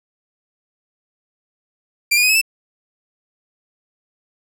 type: tone with pitch steps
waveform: sawtooth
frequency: 2370 / 2437 / 2505 / 2576 / 2648 Hz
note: D7 / D#7 / D#7 / E7 / E7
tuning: +15 / -37 / +11 / -41 / +7 cents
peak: -9 dBFS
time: 2.11-2.415 s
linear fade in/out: 10 ms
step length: 61 ms
effects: none